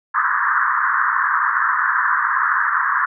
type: band-pass noise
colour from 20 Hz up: pink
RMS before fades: -18 dBFS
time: 0.14-3.06 s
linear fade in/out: 10 ms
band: 1000 to 1800 Hz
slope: 96 dB/octave
effects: none